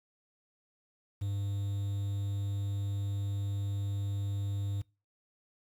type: tone with quantisation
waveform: triangle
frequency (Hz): 100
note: G2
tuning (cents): +35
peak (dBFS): -29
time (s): 1.21-4.82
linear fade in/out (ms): 10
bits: 9
effects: noise-tail reverb RT60 0.3 s tail -24 dB re dry